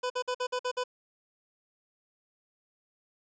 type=tone bursts; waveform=25% pulse; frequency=500 Hz; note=B4; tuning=21 cents sharp; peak=-25 dBFS; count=7; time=0.03-0.839 s; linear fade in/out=10 ms; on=71 ms; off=52 ms; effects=resampled to 16000 Hz + 10-bit